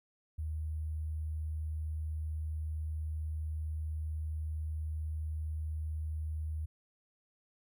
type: tone with sample-and-hold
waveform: sine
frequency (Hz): 77.78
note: D#2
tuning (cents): 0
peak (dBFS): -34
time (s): 0.38-6.66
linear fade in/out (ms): 10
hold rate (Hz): 11025
effects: none